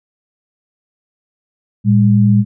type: tone pair together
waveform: sine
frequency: 113.76 / 202 Hz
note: A#2 / G#3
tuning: -42 / -48 cents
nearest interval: minor seventh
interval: 994 cents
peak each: -10 dBFS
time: 1.84-2.45 s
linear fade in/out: 50 ms
effects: none